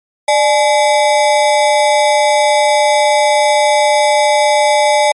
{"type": "ring-modulated tone", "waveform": "square", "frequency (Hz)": 722, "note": "F#5", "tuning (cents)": -43, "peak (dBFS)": -6, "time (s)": [0.28, 5.12], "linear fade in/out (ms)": 5, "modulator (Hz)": 126, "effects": ["MP3 48 kbps"]}